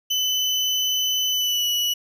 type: tone with pitch glide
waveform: 35% pulse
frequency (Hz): 3014 to 2942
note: F#7 to F#7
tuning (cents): +31 to -11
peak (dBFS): -18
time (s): 0.1-1.94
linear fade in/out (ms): 10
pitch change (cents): -42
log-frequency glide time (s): 1.3-1.67
effects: none